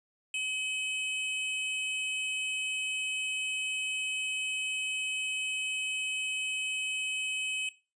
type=tone pair together; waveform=square; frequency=2554 / 3037 Hz; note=D#7 / F#7; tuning=+45 / +44 cents; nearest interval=minor third; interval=299 cents; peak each=-33 / -37 dBFS; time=0.34-7.69 s; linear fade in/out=2 ms; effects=noise-tail reverb RT60 0.3 s tail -17 dB re dry + resampled to 22050 Hz